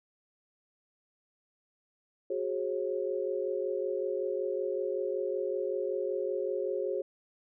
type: chord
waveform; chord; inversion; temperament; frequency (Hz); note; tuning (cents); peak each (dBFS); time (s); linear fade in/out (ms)
sine; F# suspended second; none; equal with one note detuned; 370 / 415.3 / 540.8; F#4 / G#4 / C#5; 0 / 0 / -43; -34; 2.3-7.02; 5
effects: none